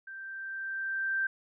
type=tone with level ramp; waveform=sine; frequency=1568 Hz; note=G6; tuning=in tune; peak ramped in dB=-41 to -26 dBFS; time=0.07-1.27 s; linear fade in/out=5 ms; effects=none